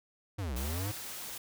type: linear two-way sweep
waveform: square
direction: down then up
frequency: 107.9 to 58.6 to 107.9 Hz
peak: -34 dBFS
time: 0.38-0.92 s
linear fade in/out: 10 ms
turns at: 0.55 s
type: noise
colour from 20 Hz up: white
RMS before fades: -42 dBFS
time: 0.56-1.38 s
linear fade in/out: 5 ms
effects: none